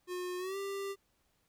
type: tone with pitch glide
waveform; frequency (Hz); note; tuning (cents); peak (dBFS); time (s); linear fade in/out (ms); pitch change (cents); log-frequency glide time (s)
square; 360 to 394.9; F#4 to G4; -47 to +13; -37; 0.07-0.96; 50; +160; 0.38-0.57
effects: pink hiss -75 dBFS RMS until 1.48 s

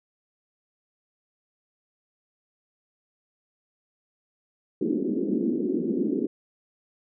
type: band-pass noise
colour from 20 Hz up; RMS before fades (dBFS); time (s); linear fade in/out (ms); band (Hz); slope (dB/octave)
white; -26; 4.81-6.27; 5; 200 to 390; 48
effects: none

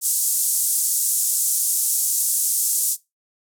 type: band-pass noise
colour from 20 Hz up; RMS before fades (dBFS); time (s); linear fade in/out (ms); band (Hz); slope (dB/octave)
pink; -21; 0.01-2.97; 50; 7400 to 13000; 24
effects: noise-tail reverb RT60 0.2 s tail -19 dB re dry

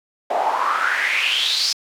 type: noise with band-pass filter sweep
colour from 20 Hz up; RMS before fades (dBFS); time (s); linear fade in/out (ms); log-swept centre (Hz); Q
pink; -20; 0.3-1.73; 5; 660 to 5200; 6.1
effects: high-pass 400 Hz 12 dB/octave

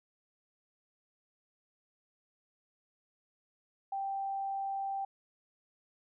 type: tone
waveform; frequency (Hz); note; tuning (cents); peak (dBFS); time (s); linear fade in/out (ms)
sine; 784; G5; 0; -33; 3.92-5.05; 5
effects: none

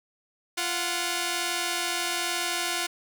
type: tone pair together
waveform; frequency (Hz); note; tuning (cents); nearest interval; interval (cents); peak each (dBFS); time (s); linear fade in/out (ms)
5% pulse; 346.4 / 734; F4 / F#5; -14 / -14; octave + minor second; 1300; -18; 0.57-2.87; 10
effects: none

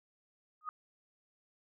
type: tone with exponential growth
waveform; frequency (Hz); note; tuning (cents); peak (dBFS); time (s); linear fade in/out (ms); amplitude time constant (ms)
sine; 1244.5; D#6; 0; -32; 0.61-0.69; 1; 17
effects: none

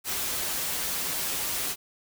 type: noise with comb filter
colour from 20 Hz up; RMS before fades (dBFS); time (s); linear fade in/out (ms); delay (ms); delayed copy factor
white; -30; 0.04-1.76; 50; 8.9; -0.5
effects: none

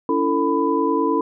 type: tone cluster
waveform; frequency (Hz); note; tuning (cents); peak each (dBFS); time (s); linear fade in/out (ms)
sine; 283.6 / 333.3 / 448.1 / 998; C#4 / E4 / A4 / B5; +40 / +19 / +32 / +18; -22; 0.09-1.21; 2
effects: none

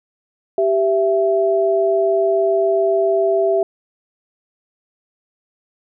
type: tone pair together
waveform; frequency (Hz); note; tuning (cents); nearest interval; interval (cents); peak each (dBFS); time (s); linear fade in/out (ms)
sine; 391.1 / 664; G4 / E5; -4 / +12; major sixth; 916; -16; 0.58-3.63; 2
effects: none

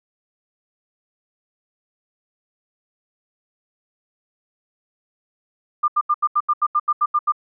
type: tone bursts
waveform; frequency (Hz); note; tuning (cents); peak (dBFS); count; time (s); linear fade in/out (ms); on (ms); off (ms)
sine; 1200; D6; +37; -14; 12; 5.83-7.322; 10; 51; 80
effects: none

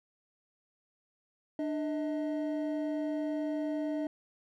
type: tone pair together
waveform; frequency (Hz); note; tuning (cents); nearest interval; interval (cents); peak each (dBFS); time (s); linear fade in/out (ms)
triangle; 298.5 / 632.5; D4 / D#5; +28 / +28; octave + minor second; 1300; -30 / -35; 1.59-4.07; 2
effects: none

